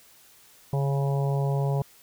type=harmonic tone with a mistuned harmonic; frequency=138.59 Hz; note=C#3; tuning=in tune; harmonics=1 / 3 / 4 / 5 / 6 / 7; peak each=-23 / -33 / -35 / -37 / -39 / -40 dBFS; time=0.73-1.82 s; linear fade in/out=2 ms; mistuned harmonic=1; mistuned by=+22 cents; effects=white hiss -55 dBFS RMS until 2.02 s